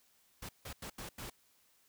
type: noise bursts at uneven times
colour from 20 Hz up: pink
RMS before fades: -45 dBFS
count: 5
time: 0.42-0.49 / 0.65-0.73 / 0.82-0.9 / 0.98-1.09 / 1.18-1.3 s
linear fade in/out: 5 ms
effects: white hiss -70 dBFS RMS until 1.88 s